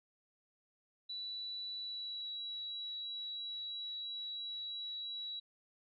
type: tone with pitch glide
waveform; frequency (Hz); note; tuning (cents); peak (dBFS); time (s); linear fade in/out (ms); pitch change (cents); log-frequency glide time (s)
sine; 3951 to 3901; B7 to B7; 0 to -22; -40; 1.09-5.4; 10; -22; 1.79-2.28
effects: none